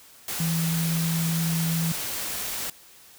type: tone in noise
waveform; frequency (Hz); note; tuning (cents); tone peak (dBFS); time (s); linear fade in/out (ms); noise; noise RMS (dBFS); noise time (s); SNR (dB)
sine; 164.81; E3; 0; -23; 0.4-1.92; 2; white; -31; 0.28-2.7; +5
effects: white hiss -51 dBFS RMS until 3.18 s